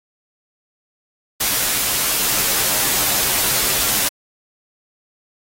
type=noise with comb filter; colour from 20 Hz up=white; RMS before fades=-18 dBFS; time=1.4-4.09 s; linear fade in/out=10 ms; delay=12 ms; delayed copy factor=-0.5; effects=AAC 48 kbps